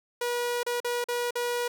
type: tone with dropouts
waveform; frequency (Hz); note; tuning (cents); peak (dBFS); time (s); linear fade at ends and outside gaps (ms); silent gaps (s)
sawtooth; 483; B4; -39; -23; 0.21-1.68; 5; 0.632-0.664 / 0.803-0.845 / 1.042-1.085 / 1.308-1.354
effects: none